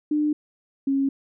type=tone pair in turn; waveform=sine; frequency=299.9 / 273.5 Hz; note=D4 / C#4; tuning=+36 / -23 cents; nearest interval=major second; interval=159 cents; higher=first; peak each=-19 dBFS; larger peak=neither; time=0.11-0.33 / 0.87-1.09 s; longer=neither; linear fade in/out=5 ms; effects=none